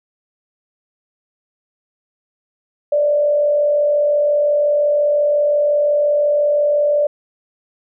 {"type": "tone with frequency modulation", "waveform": "sine", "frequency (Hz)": 587.3, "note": "D5", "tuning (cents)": 0, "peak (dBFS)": -12, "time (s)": [2.92, 7.07], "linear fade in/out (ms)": 5, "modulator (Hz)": 45.7, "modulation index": 0.37, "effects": []}